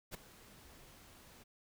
pink noise with ADSR envelope, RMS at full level -43 dBFS, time 0.11-1.44 s, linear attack 34 ms, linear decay 9 ms, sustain -16 dB, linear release 15 ms, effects none

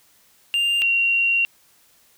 triangle / sine tone pair in turn, 2794 / 2754 Hz, F7 / F7, 0 / -25 cents, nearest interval unison, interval 25 cents, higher first, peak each -16 dBFS, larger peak neither, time 0.54-0.82 / 0.82-1.45 s, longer second, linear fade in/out 0 ms, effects white hiss -57 dBFS RMS until 2.17 s

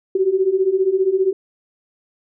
sine beating tone pair, 370 / 385 Hz, F#4 / G4, 0 / -31 cents, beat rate 15 Hz, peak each -19 / -16 dBFS, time 0.15-1.33 s, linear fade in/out 5 ms, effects none

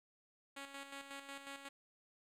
5% pulse tone with tremolo, 277.2 Hz, C#4, in tune, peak -35 dBFS, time 0.56-1.69 s, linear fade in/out 10 ms, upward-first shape square, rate 5.5 Hz, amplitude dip 55%, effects low-pass 11000 Hz 12 dB/octave + 12-bit

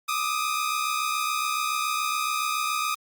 sawtooth tone pair together, 1198.9 / 1266 Hz, D6 / D#6, +35 / +30 cents, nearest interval minor second, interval 95 cents, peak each -24 dBFS, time 0.08-2.95 s, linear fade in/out 10 ms, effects Opus 32 kbps

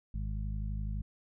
harmonic tone, 51.91 Hz, G#1, in tune, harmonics 1 / 2 / 3 / 4, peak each -34 / -40 / -44 / -46 dBFS, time 0.14-1.02 s, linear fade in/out 5 ms, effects none

